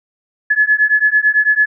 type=beating tone pair; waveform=sine; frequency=1705 / 1714 Hz; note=G#6 / A6; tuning=+45 / -46 cents; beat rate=9 Hz; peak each=-13 dBFS; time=0.5-1.66 s; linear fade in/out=10 ms; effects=none